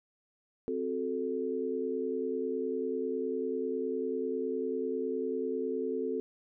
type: chord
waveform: sine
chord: F# diminished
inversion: second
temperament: equal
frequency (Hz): 261.6 / 370 / 440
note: C4 / F#4 / A4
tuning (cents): 0 / 0 / 0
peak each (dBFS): -36 / -36 / -33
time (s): 0.68-6.2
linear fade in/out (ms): 0
effects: none